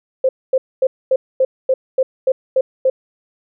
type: tone bursts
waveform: sine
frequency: 523.3 Hz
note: C5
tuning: in tune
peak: -10 dBFS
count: 10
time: 0.24-2.9 s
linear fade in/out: 5 ms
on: 50 ms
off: 240 ms
effects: none